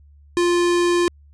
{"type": "tone", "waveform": "square", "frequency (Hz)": 349.2, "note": "F4", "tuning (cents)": 0, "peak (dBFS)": -16, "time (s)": [0.37, 1.08], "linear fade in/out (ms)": 0, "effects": ["added 72 Hz sine -46 dBFS peak until 1.33 s", "resampled to 22050 Hz"]}